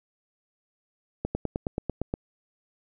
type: slowing click train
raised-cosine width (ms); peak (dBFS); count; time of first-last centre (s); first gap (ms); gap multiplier
2; -14; 9; 1.25-2.139; 100; 1.03
effects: none